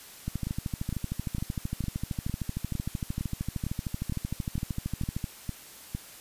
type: two click trains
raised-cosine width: 5 ms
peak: -18 / -19 dBFS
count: 66 / 13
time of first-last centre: 0.28-5.242 / 0.47-5.949 s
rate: 13.1 / 2.19 Hz
effects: white hiss -48 dBFS RMS until 6.2 s + resampled to 32000 Hz